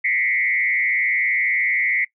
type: tone with frequency modulation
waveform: sine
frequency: 2093 Hz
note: C7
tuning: in tune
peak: -17 dBFS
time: 0.04-2.05 s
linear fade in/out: 10 ms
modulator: 115 Hz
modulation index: 1.3
effects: noise-tail reverb RT60 0.1 s tail -21 dB re dry